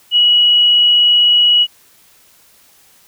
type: tone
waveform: sine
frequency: 2919 Hz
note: F#7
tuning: 24 cents flat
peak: -7 dBFS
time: 0.11-1.67 s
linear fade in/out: 50 ms
effects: white hiss -49 dBFS RMS until 3.07 s